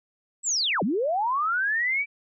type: linear two-way sweep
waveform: sine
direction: down then up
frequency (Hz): 8000 to 164.7 to 2338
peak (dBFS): -22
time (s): 0.43-2.06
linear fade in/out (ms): 50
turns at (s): 0.83
effects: none